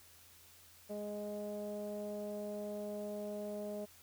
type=tone with low-pass filter; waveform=sawtooth; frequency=207.7 Hz; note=G#3; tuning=in tune; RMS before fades=-42 dBFS; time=0.89-3.86 s; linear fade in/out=20 ms; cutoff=570 Hz; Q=8.8; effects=added 85 Hz sine -69 dBFS peak until 4.02 s + white hiss -61 dBFS RMS until 4.02 s